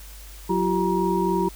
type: tone cluster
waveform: sine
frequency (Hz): 183.4 / 341.4 / 384.9 / 947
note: F#3 / F4 / G4 / A#5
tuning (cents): -15 / -39 / -32 / +27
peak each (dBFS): -25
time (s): 0.49-1.49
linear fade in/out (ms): 10
effects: added 50 Hz sine -40 dBFS peak until 1.55 s + white hiss -46 dBFS RMS until 1.55 s